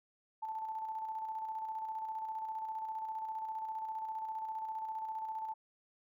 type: tone with tremolo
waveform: sine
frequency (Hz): 880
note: A5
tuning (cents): 0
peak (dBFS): -36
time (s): 0.42-5.54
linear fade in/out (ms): 10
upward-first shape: square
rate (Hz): 15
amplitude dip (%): 35
effects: none